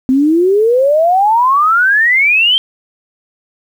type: exponential sweep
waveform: sine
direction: up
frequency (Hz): 253.6 to 3189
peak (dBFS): -7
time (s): 0.09-2.58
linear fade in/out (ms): 0
effects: 7-bit